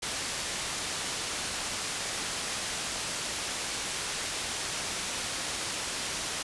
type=low-pass noise; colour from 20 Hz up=white; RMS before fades=-34 dBFS; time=0.02-6.43 s; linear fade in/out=10 ms; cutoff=7900 Hz; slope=12 dB/octave; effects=resampled to 24000 Hz